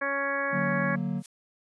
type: harmonic tone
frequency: 278.2 Hz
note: C#4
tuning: 6 cents sharp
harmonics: 1 / 2 / 3 / 4 / 5 / 6 / 7 / 8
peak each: -39 / -32 / -42 / -33 / -39 / -30 / -39 / -38 dBFS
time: 0.01-0.96 s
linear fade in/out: 10 ms
type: chord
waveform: triangle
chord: D augmented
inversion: none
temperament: equal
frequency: 146.83 / 185 / 233.1 Hz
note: D3 / F#3 / A#3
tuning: 0 / 0 / 0 cents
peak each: -31 / -28 / -31 dBFS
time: 0.51-1.23 s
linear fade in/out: 50 ms
type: noise with exponential growth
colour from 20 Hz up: blue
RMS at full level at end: -40 dBFS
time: 1.16-1.26 s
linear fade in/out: 2 ms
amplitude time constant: 21 ms
effects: resampled to 24000 Hz